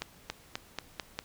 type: accelerating click train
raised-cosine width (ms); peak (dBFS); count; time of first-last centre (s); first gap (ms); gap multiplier
0.2; -16; 6; 0.02-1.19; 280; 0.91
effects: pink hiss -57 dBFS RMS until 1.24 s